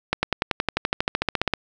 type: accelerating click train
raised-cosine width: 0.3 ms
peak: -4 dBFS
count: 19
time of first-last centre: 0.13-1.537 s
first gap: 100 ms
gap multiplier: 0.97
effects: none